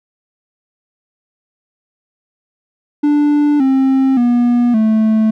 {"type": "tone with pitch steps", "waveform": "triangle", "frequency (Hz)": [293.7, 266.2, 241.3, 218.8], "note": ["D4", "C4", "B3", "A3"], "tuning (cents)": [0, 30, -40, -9], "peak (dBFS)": -7, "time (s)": [3.03, 5.31], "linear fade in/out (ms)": 10, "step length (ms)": 570, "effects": []}